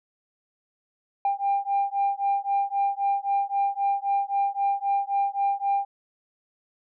sine beating tone pair, 795 / 798.8 Hz, G5 / G5, +24 / +32 cents, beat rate 3.8 Hz, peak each -24 dBFS, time 1.25-5.85 s, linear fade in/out 2 ms, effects tanh soft clip ceiling -17 dBFS

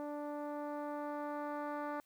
10% pulse tone with low-pass filter sweep, 293.7 Hz, D4, in tune, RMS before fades -41 dBFS, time 0-2 s, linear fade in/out 0 ms, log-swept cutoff 650 to 1200 Hz, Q 1, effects white hiss -73 dBFS RMS until 2.05 s

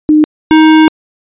sine / square tone pair in turn, 305.1 / 314 Hz, D#4 / D#4, -34 / +16 cents, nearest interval unison, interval 50 cents, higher second, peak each -3 dBFS, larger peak neither, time 0.09-0.24 / 0.51-0.88 s, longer second, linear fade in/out 0 ms, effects resampled to 8000 Hz

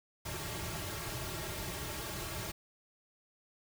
pink noise with comb filter, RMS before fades -40 dBFS, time 0.25-2.52 s, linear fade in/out 10 ms, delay 4 ms, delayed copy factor -0.85, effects none

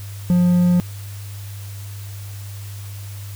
triangle tone, 177.3 Hz, F3, 26 cents sharp, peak -10 dBFS, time 0.3-0.8 s, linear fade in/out 0 ms, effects added 100 Hz sine -30 dBFS peak until 3.35 s + white hiss -42 dBFS RMS until 3.35 s

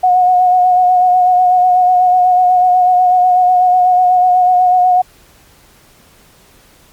sine tone with vibrato, 728 Hz, F#5, 28 cents flat, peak -6 dBFS, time 0.03-5.02 s, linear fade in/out 10 ms, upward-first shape sine, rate 8.1 Hz, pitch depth 25 cents each way, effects pink hiss -46 dBFS RMS until 6.92 s + MP3 96 kbps

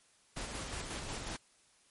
pink noise with tremolo, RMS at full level -40 dBFS, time 0.36-1.37 s, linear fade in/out 10 ms, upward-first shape square, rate 5.5 Hz, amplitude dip 30%, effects white hiss -67 dBFS RMS until 1.9 s + MP3 48 kbps

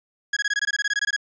40% pulse tone bursts, 1661.2 Hz, G#6, in tune, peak -19 dBFS, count 15, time 0.33-1.164 s, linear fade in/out 5 ms, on 36 ms, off 21 ms, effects resampled to 16000 Hz

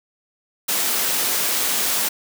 white high-pass noise, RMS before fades -21 dBFS, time 0.68-2.09 s, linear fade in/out 10 ms, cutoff 200 Hz, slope 12 dB/octave, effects none

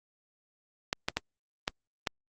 clicks, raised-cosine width 0.2 ms, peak -10 dBFS, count 5, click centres 0.929 / 1.085 / 1.17 / 1.679 / 2.072 s, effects Opus 48 kbps

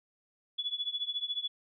sine tone with tremolo, 3415 Hz, G#7, 48 cents sharp, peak -28 dBFS, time 0.58-1.48 s, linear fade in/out 10 ms, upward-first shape triangle, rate 14 Hz, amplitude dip 95%, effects none

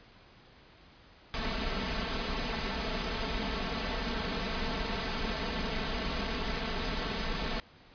pink noise with comb filter, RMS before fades -33 dBFS, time 1.34-7.6 s, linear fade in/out 0 ms, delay 4.5 ms, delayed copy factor +0.75, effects pink hiss -57 dBFS RMS until 7.94 s + resampled to 11025 Hz

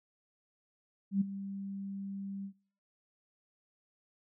sine tone with ADSR envelope, 196.7 Hz, G3, 6 cents sharp, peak -24 dBFS, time 1.11-2.53 s, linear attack 100 ms, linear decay 11 ms, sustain -14 dB, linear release 85 ms, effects noise-tail reverb RT60 0.5 s tail -22 dB re dry

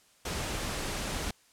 pink noise, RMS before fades -34 dBFS, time 0.25-1.31 s, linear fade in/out 5 ms, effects white hiss -63 dBFS RMS until 1.52 s + low-pass 10000 Hz 12 dB/octave

